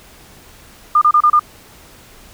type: tone bursts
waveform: sine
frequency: 1209 Hz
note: D6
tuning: 50 cents sharp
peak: -7 dBFS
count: 5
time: 0.95-1.395 s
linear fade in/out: 5 ms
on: 65 ms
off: 30 ms
effects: pink hiss -43 dBFS RMS until 2.33 s